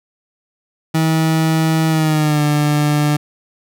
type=tone with pitch glide; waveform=30% pulse; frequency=160 to 148.43 Hz; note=D#3 to D3; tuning=+49 to +19 cents; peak=-10 dBFS; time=0.94-3.17 s; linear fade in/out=10 ms; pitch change=-130 cents; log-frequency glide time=1.89-2.42 s; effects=none